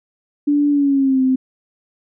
sine tone with pitch glide, 290.4 to 260.2 Hz, D4 to C4, -19 to -9 cents, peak -12 dBFS, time 0.47-1.36 s, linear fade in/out 10 ms, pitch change -190 cents, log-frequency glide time 0.7-1.22 s, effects none

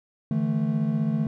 triangle chord, D suspended second, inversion none, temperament equal with one note detuned, 149.31 / 164.81 / 220 Hz, D3 / E3 / A3, +29 / 0 / 0 cents, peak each -25 / -26 / -23 dBFS, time 0.31-1.27 s, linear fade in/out 2 ms, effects none

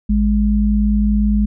sine tone pair together, 55.01 / 207.7 Hz, A1 / G#3, 0 / 0 cents, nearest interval octave + major seventh, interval 2300 cents, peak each -15 / -14 dBFS, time 0.09-1.46 s, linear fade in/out 10 ms, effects none

